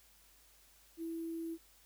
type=tone with sample-and-hold; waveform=sine; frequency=329.6 Hz; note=E4; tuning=in tune; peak=-38 dBFS; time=0.97-1.58 s; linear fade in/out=50 ms; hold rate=11025 Hz; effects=added 50 Hz sine -70 dBFS peak until 1.85 s + white hiss -65 dBFS RMS until 1.85 s